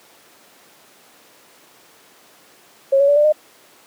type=tone with pitch steps; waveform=sine; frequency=545 / 560.6 / 576.7 / 593.3 / 610.3 Hz; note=C#5 / C#5 / D5 / D5 / D#5; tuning=-29 / +19 / -32 / +18 / -34 cents; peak=-10 dBFS; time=2.92-3.325 s; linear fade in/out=10 ms; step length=81 ms; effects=pink hiss -49 dBFS RMS until 3.86 s + high-pass 300 Hz 12 dB/octave